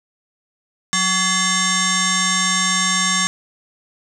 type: tone with frequency modulation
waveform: sine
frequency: 2660 Hz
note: E7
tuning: 15 cents sharp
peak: -15 dBFS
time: 0.93-3.27 s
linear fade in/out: 0 ms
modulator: 948 Hz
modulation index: 5.4
effects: none